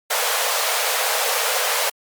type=high-pass noise; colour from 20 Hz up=pink; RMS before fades=-21 dBFS; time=0.1-1.9 s; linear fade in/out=10 ms; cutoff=460 Hz; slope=96 dB/octave; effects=Opus 48 kbps